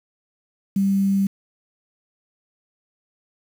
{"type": "tone with quantisation", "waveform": "sine", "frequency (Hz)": 196, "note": "G3", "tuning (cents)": 0, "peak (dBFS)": -16, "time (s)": [0.76, 1.27], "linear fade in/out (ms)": 5, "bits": 7, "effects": []}